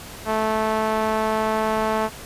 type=tone with band-pass filter; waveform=sawtooth; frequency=218.5 Hz; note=A3; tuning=12 cents flat; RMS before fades=-22 dBFS; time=0.25-2.1 s; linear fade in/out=50 ms; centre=880 Hz; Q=1.3; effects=pink hiss -38 dBFS RMS until 2.25 s + resampled to 32000 Hz